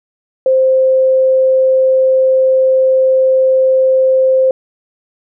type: tone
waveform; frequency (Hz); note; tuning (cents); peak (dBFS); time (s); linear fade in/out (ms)
sine; 523.3; C5; 0; -7; 0.46-4.51; 2
effects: none